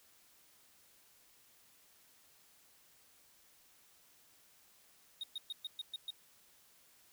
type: tone bursts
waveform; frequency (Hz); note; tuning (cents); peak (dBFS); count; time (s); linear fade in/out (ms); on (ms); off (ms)
triangle; 3729; A#7; 0; -37; 7; 5.21-6.105; 2; 25; 120
effects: white hiss -66 dBFS RMS until 7.12 s